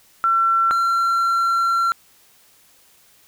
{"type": "tone pair in turn", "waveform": ["sine", "triangle"], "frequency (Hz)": [1350, 1362.5], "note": ["E6", "F6"], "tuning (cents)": [41, -43], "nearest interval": "unison", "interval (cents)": 16, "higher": "second", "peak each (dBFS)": [-14, -14], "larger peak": "neither", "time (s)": [[0.24, 0.71], [0.71, 1.92]], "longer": "second", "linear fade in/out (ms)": 0, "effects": ["white hiss -54 dBFS RMS until 3.27 s"]}